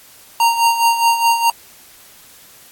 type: tone with tremolo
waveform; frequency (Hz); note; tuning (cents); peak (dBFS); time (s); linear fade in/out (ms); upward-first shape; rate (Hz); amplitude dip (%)
square; 927; A#5; -10; -10; 0.4-1.5; 2; sine; 4.8; 65
effects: white hiss -44 dBFS RMS until 2.71 s + AAC 64 kbps